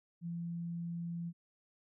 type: tone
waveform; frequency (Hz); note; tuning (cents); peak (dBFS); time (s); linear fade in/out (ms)
sine; 170.1; F3; -45; -37; 0.21-1.33; 50
effects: none

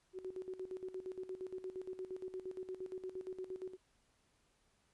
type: tone with tremolo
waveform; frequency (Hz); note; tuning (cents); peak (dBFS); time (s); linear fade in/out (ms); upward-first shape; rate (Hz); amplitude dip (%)
sine; 372.6; F#4; +12; -40; 0.13-3.77; 50; square; 8.6; 75
effects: pink hiss -75 dBFS RMS until 4.93 s + resampled to 24000 Hz

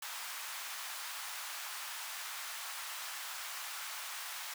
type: high-pass noise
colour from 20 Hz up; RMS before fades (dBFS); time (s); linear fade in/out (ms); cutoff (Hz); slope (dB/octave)
pink; -43; 0.02-4.54; 5; 920; 24
effects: none

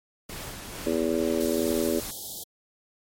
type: noise with tremolo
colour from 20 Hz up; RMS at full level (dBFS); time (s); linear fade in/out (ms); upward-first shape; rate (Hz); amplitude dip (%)
pink; -37; 0.29-2.11; 5; sine; 2.2; 30
type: harmonic tone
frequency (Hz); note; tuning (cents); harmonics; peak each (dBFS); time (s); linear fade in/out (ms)
81.7; E2; -15; 3 / 4 / 5 / 6 / 7; -29 / -28 / -28 / -34 / -30; 0.86-2; 5
type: band-stop noise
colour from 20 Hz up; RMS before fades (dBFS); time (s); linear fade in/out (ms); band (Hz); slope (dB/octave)
white; -37; 1.4-2.44; 10; 850 to 3200; 96
effects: MP3 64 kbps

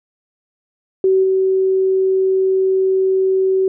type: tone with level steps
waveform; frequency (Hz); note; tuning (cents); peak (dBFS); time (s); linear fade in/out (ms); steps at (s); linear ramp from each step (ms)
sine; 380; F#4; +46; -10 / -12; 1.04-3.68; 2; 1.23; 10
effects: none

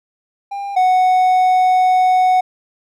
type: tone pair in turn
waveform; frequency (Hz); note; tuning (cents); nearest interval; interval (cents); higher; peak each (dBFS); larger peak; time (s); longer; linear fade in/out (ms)
triangle; 800 / 739.6; G5 / F#5; +35 / -1; minor second; 136; first; -20 / -8; second; 0.51-0.76 / 0.76-2.41; second; 10
effects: none

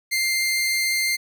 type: tone pair together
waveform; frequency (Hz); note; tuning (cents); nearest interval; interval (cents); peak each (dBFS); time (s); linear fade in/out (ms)
sawtooth; 2098 / 4471; C7 / C#8; +4 / +14; octave + minor second; 1310; -17 / -28; 0.11-1.17; 20
effects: none

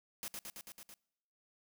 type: noise with echo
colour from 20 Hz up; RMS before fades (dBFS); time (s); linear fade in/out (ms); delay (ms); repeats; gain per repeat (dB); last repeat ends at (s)
white; -42; 0.23-0.28; 0; 110; 6; -2; 0.94
effects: noise-tail reverb RT60 0.9 s tail -26 dB re dry

